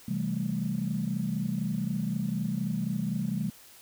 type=chord; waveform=sine; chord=A minor seventh; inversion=first; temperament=equal; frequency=130.81 / 164.81 / 196 / 220 Hz; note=C3 / E3 / G3 / A3; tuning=0 / 0 / 0 / 0 cents; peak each=-35 / -33 / -31 / -33 dBFS; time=0.08-3.5 s; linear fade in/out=5 ms; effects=tanh soft clip ceiling -18 dBFS + white hiss -53 dBFS RMS until 3.81 s